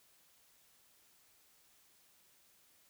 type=silence; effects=white hiss -68 dBFS RMS until 2.89 s